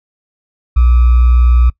sine tone with sample-and-hold, 60.8 Hz, B1, 26 cents flat, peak -5 dBFS, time 0.76-1.7 s, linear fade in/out 10 ms, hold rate 1225 Hz, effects noise-tail reverb RT60 0.1 s tail -22 dB re dry + low-pass 2000 Hz 12 dB/octave

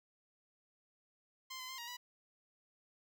10% pulse tone with pitch steps, 1045 / 1023 / 1049 / 945 / 979 Hz, C6 / C6 / C6 / A#5 / B5, -2 / -39 / +4 / +23 / -15 cents, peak -36 dBFS, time 1.5-1.97 s, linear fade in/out 10 ms, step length 94 ms, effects none

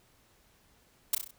blue noise with echo, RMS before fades -25 dBFS, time 1.13-1.15 s, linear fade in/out 5 ms, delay 32 ms, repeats 5, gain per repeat -5 dB, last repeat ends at 1.31 s, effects pink hiss -65 dBFS RMS until 1.38 s

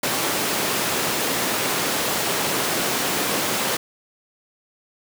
pink high-pass noise, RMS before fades -23 dBFS, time 0.03-3.77 s, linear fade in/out 5 ms, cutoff 240 Hz, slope 12 dB/octave, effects none

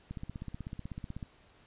click train, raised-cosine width 5 ms, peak -27 dBFS, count 19, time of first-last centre 0.11-1.228 s, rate 16.1 Hz, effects pink hiss -62 dBFS RMS until 1.66 s + resampled to 8000 Hz

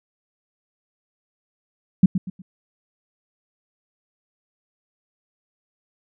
sine tone with echo, 185.7 Hz, F#3, 7 cents sharp, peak -7 dBFS, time 2.03-2.06 s, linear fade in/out 5 ms, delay 120 ms, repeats 3, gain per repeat -10 dB, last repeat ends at 2.42 s, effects none

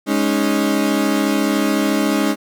35% pulse chord, Ab suspended fourth, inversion none, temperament equal, 207.7 / 277.2 / 311.1 Hz, Ab3 / Db4 / Eb4, 0 / 0 / 0 cents, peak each -18 dBFS, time 0.06-2.36 s, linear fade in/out 50 ms, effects none

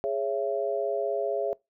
sine chord, C# minor, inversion second, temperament equal with one note detuned, 415.3 / 554.4 / 670 Hz, G#4 / C#5 / E5, 0 / 0 / +28 cents, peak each -30 dBFS, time 0.04-1.53 s, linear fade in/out 0 ms, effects noise-tail reverb RT60 0.2 s tail -23 dB re dry

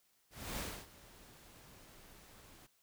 pink noise with ADSR envelope, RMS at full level -40 dBFS, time 0.3-2.67 s, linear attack 280 ms, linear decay 280 ms, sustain -19 dB, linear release 12 ms, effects white hiss -74 dBFS RMS until 2.82 s

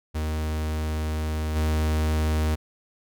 45% pulse tone with level steps, 77.7 Hz, D#2, 2 cents flat, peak -25 / -21 dBFS, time 0.14-2.56 s, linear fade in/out 20 ms, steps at 1.55 s, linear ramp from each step 20 ms, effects none

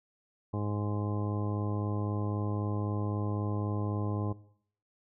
harmonic tone, 103.83 Hz, G#2, in tune, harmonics 1 / 2 / 3 / 4 / 5 / 6 / 7 / 8 / 10, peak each -32 / -38 / -39 / -42 / -45 / -47 / -49 / -46 / -45 dBFS, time 0.53-4.33 s, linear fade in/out 10 ms, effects noise-tail reverb RT60 0.6 s tail -18 dB re dry

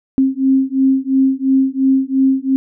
sine beating tone pair, 265.1 / 268 Hz, C4 / C4, +23 / +42 cents, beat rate 2.9 Hz, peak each -14 / -14 dBFS, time 0.18-2.56 s, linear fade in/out 0 ms, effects none

